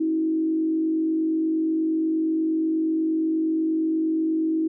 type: tone with frequency modulation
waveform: sine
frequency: 320.2 Hz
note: D#4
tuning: 50 cents sharp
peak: -20 dBFS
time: 0-4.68 s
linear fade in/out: 10 ms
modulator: 48.4 Hz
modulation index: 0.36
effects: none